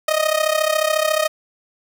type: tone with amplitude modulation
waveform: sawtooth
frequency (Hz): 622.3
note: D#5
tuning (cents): 0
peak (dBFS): -9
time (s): 0.08-1.28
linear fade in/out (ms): 5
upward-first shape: sine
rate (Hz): 34.1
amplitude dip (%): 80
effects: 8-bit